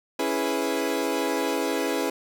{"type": "chord", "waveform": "30% pulse", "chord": "C# minor seventh", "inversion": "none", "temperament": "equal", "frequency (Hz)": [277.2, 329.6, 415.3, 493.9], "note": ["C#4", "E4", "G#4", "B4"], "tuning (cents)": [0, 0, 0, 0], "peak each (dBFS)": -27, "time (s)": [0.19, 2.1], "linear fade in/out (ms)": 5, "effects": ["9-bit"]}